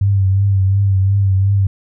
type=tone with vibrato; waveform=sine; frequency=97.6 Hz; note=G2; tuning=7 cents flat; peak=-10 dBFS; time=0.01-1.67 s; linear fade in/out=5 ms; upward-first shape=triangle; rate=2.8 Hz; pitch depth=53 cents each way; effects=none